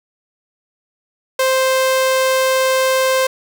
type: tone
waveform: sawtooth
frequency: 523.3 Hz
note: C5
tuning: in tune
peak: -9 dBFS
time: 1.39-3.27 s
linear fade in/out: 5 ms
effects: none